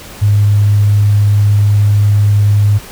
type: tone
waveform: sine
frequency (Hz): 103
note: G#2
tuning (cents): -14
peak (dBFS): -6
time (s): 0.21-2.79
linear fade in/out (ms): 20
effects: added 50 Hz sine -41 dBFS peak until 2.91 s + pink hiss -32 dBFS RMS until 2.91 s